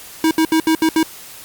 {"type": "tone bursts at uneven times", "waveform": "square", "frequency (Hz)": 320, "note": "D#4", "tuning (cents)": 49, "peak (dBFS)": -12, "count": 6, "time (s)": [[0.24, 0.31], [0.38, 0.45], [0.52, 0.6], [0.67, 0.75], [0.82, 0.89], [0.96, 1.03]], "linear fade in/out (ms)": 2, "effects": ["white hiss -37 dBFS RMS until 1.44 s", "Opus 48 kbps"]}